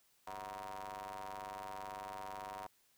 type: ring-modulated tone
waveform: sawtooth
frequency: 98 Hz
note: G2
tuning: in tune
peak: -37 dBFS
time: 0.27-2.67 s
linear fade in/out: 5 ms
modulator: 844 Hz
effects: white hiss -72 dBFS RMS until 2.97 s